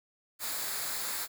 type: noise with comb filter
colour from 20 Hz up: white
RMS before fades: -35 dBFS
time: 0.39-1.28 s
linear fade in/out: 50 ms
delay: 0.34 ms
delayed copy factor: -0.55
effects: none